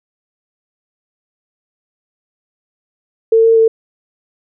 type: tone with pitch steps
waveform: sine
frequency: 449.5 / 454 / 448.7 Hz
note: A4 / A#4 / A4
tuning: +37 / -46 / +34 cents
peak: -6 dBFS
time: 3.32-3.68 s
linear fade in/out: 5 ms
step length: 120 ms
effects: none